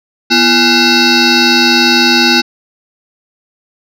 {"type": "tone with frequency modulation", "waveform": "sine", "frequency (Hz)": 2093, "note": "C7", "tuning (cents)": 0, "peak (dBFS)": -4, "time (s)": [0.3, 2.42], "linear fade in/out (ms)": 20, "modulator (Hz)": 584, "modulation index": 5.1, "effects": ["tanh soft clip ceiling -3 dBFS"]}